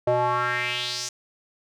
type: tone with band-pass filter sweep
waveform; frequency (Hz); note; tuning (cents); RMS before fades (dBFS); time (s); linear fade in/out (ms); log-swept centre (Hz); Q
square; 122.8; B2; -9; -25; 0.07-1.09; 5; 580 to 6500; 3.4
effects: none